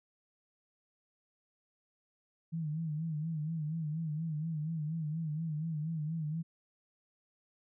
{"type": "tone with vibrato", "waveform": "sine", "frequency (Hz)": 157.4, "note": "D#3", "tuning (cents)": 20, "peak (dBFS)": -33, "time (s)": [2.52, 6.43], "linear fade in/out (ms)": 20, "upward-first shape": "sine", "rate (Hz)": 4.2, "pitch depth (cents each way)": 91, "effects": []}